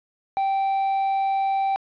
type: tone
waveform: triangle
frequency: 780 Hz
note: G5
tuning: 9 cents flat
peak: -18 dBFS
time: 0.37-1.76 s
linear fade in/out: 0 ms
effects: resampled to 11025 Hz + 9-bit